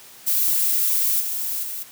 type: noise with level steps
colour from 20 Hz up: violet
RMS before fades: -20 / -26 / -30 dBFS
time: 0.26-1.84 s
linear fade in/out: 20 ms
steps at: 1.2 / 1.63 s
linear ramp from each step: 5 ms
effects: white hiss -45 dBFS RMS until 1.91 s + high-pass 100 Hz 12 dB/octave